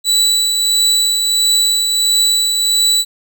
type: tone with tremolo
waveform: 30% pulse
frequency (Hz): 3951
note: B7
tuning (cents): 0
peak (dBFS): -7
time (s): 0.04-3.05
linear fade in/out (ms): 50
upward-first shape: triangle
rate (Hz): 1.5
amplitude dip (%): 40
effects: none